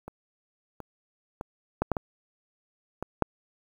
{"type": "clicks", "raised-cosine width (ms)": 1, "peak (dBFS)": [-25, -25, -20, -10, -10, -15, -18, -7], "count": 8, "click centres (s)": [0.08, 0.803, 1.411, 1.82, 1.917, 1.968, 3.026, 3.223], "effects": ["8-bit"]}